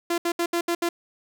sawtooth tone bursts at uneven times, 342.7 Hz, F4, 33 cents flat, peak -18 dBFS, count 6, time 0.1-0.18 / 0.25-0.32 / 0.39-0.46 / 0.53-0.61 / 0.68-0.75 / 0.82-0.89 s, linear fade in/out 5 ms, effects none

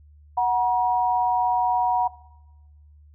sine tone pair together, 738.5 / 955 Hz, F#5 / A#5, -3 / +42 cents, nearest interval major third, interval 445 cents, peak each -21 dBFS, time 0.37-2.08 s, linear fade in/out 10 ms, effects noise-tail reverb RT60 1.0 s tail -19 dB re dry + added 74 Hz sine -48 dBFS peak until 3.14 s

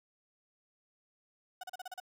35% pulse tone bursts, 738 Hz, F#5, 5 cents flat, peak -39 dBFS, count 7, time 1.61-2.001 s, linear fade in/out 5 ms, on 25 ms, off 36 ms, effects none

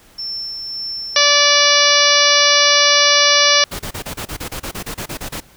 sine tone with tremolo, 5370 Hz, E8, 31 cents sharp, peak -22 dBFS, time 0.18-1.26 s, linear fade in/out 10 ms, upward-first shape sine, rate 1.8 Hz, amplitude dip 30%
harmonic tone, 580 Hz, D5, 22 cents flat, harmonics 1 / 2 / 3 / 4 / 5 / 6 / 7 / 8 / 9 / 10, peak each -19 / -19 / -19 / -19 / -19 / -19 / -19 / -19 / -19 / -19 dBFS, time 1.16-3.64 s, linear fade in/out 2 ms
pink noise bursts, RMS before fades -26 dBFS, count 15, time 3.71-5.405 s, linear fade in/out 10 ms, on 85 ms, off 30 ms
effects pink hiss -48 dBFS RMS until 5.56 s

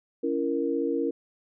sine chord, A# diminished, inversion first, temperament just, 279.7 / 335.6 / 466.2 Hz, C#4 / E4 / A#4, +16 / +31 / 0 cents, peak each -29 / -29 / -28 dBFS, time 0.23-1.11 s, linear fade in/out 10 ms, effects none

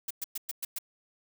blue noise bursts, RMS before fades -34 dBFS, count 6, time 0.08-0.786 s, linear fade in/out 5 ms, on 26 ms, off 110 ms, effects none

